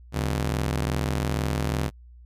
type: ring-modulated tone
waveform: sawtooth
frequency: 105.9 Hz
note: G#2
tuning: 34 cents sharp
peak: -17 dBFS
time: 0.12-1.91 s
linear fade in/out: 50 ms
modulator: 31.7 Hz
effects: added 60 Hz sine -45 dBFS peak until 2.25 s + resampled to 32000 Hz